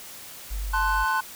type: tone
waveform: sine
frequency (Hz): 48.76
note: G1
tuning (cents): -8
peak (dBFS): -27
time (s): 0.5-1.05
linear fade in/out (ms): 20
type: chord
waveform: triangle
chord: F# diminished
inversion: first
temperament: equal with one note detuned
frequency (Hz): 880 / 1046.5 / 1496.3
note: A5 / C6 / F#6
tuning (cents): 0 / 0 / +19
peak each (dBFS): -25 / -24 / -24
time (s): 0.73-1.21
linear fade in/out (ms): 10
effects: white hiss -42 dBFS RMS until 1.35 s